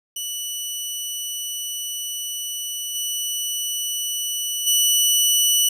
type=tone with level steps; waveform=15% pulse; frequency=2960 Hz; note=F#7; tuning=in tune; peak=-19 / -16 / -8 dBFS; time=0.16-5.69 s; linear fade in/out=5 ms; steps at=2.94 / 4.66 s; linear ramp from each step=20 ms; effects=8-bit